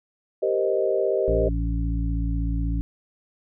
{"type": "chord", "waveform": "sine", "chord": "C minor seventh", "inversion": "second", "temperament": "equal", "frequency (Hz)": [392, 466.2, 523.3, 622.3], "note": ["G4", "Bb4", "C5", "Eb5"], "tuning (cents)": [0, 0, 0, 0], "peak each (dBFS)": [-24, -27, -26, -25], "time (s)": [0.42, 1.49], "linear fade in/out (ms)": 10}
{"type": "harmonic tone", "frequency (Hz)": 56.2, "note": "A1", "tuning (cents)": 37, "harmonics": [1, 2, 3, 5], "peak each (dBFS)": [-23, -31, -32, -32], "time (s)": [1.28, 2.81], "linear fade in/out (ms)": 0}
{"effects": []}